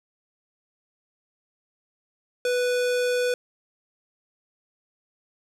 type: tone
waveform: square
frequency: 493.9 Hz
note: B4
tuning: in tune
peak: -22 dBFS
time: 2.45-3.34 s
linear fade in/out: 2 ms
effects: low-pass 10000 Hz 12 dB/octave + 9-bit